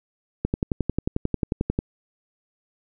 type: click train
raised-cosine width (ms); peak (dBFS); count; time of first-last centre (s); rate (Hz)
3; -9; 16; 0.45-1.789; 11.2
effects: none